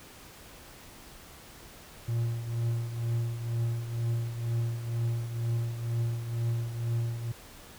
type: tone with tremolo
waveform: triangle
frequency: 116.7 Hz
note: A#2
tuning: 2 cents sharp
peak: -23 dBFS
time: 2.08-7.32 s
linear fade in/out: 5 ms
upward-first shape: triangle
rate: 2.1 Hz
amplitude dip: 70%
effects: pink hiss -50 dBFS RMS until 7.78 s